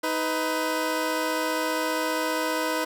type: tone pair together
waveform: 15% pulse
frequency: 315 / 500 Hz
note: D#4 / B4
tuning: +21 / +21 cents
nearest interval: minor sixth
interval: 800 cents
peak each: -21 dBFS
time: 0.03-2.85 s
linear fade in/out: 10 ms
effects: none